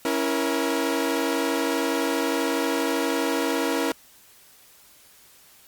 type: chord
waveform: sawtooth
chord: A# diminished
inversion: first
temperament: equal with one note detuned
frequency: 277.2 / 329.6 / 472.7 Hz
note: C#4 / E4 / A#4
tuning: 0 / 0 / +24 cents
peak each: -23 dBFS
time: 0.05-3.92 s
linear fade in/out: 2 ms
effects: white hiss -53 dBFS RMS until 5.67 s + Opus 48 kbps